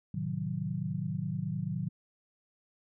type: chord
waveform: sine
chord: A diminished seventh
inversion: none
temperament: equal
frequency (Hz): 110 / 130.81 / 155.56 / 185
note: A2 / C3 / Eb3 / Gb3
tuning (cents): 0 / 0 / 0 / 0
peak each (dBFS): -39 / -39 / -35 / -36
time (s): 0.14-1.89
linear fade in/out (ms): 5
effects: none